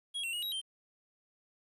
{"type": "tone with pitch steps", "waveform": "square", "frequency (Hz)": [3303, 2721, 2887, 3837, 3143], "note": ["G#7", "F7", "F#7", "A#7", "G7"], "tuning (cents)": [-10, -46, -43, 49, 4], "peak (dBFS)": -35, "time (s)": [0.14, 0.615], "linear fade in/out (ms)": 20, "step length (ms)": 95, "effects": ["resampled to 32000 Hz", "11-bit"]}